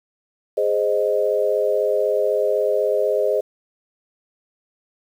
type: chord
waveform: sine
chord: Ab major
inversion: none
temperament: equal with one note detuned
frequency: 415.3 / 523.3 / 619.4 Hz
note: Ab4 / C5 / Eb5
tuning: 0 / 0 / -8 cents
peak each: -21 dBFS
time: 0.57-3.41 s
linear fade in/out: 10 ms
effects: 8-bit